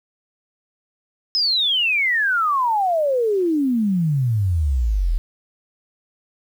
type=exponential sweep; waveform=sine; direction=down; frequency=5200 to 37.91 Hz; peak=-16 dBFS; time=1.35-5.18 s; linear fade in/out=0 ms; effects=8-bit